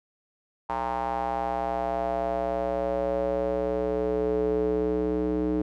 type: tone with band-pass filter sweep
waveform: square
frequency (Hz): 61.74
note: B1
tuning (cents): 0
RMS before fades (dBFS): -27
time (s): 0.69-5.62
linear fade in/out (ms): 5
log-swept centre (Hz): 900 to 350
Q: 4.8
effects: none